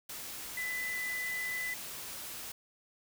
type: tone in noise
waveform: sine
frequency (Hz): 2000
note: B6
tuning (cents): +21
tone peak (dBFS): -34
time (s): 0.57-1.74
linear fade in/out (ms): 5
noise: white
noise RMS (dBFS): -43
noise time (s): 0.09-2.52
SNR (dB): +6
effects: none